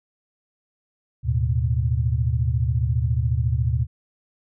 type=tone cluster; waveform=sine; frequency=76.4 / 109.9 / 124.2 Hz; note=D#2 / A2 / B2; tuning=-31 / -2 / +10 cents; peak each=-23 dBFS; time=1.23-3.87 s; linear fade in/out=50 ms; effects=none